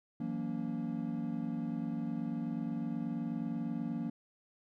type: chord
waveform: triangle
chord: F# dominant seventh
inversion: third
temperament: equal with one note detuned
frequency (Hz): 164.81 / 185 / 233.1 / 283.7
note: E3 / F#3 / A#3 / C#4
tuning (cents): 0 / 0 / 0 / +40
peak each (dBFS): -39 / -40 / -35 / -39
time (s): 0.2-4.1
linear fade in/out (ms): 5
effects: none